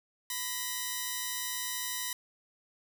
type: tone pair together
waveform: 5% pulse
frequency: 1006.5 / 1900 Hz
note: B5 / A#6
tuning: +33 / +33 cents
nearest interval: major seventh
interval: 1100 cents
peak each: -25 / -25 dBFS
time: 0.3-2.13 s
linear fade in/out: 2 ms
effects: 10-bit